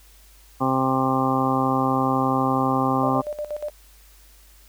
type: harmonic tone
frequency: 131.9 Hz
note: C3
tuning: 14 cents sharp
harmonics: 1 / 2 / 3 / 4 / 5 / 6 / 7 / 8 / 9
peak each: -28 / -23 / -31 / -29 / -35 / -25 / -34 / -26 / -28 dBFS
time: 0.6-3.22 s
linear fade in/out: 20 ms
type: tone with tremolo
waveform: sine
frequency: 596 Hz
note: D5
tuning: 25 cents sharp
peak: -25 dBFS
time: 3.03-3.7 s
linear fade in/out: 2 ms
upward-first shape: square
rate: 8.4 Hz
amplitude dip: 75%
effects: added 50 Hz sine -50 dBFS peak until 4.68 s + white hiss -54 dBFS RMS until 4.68 s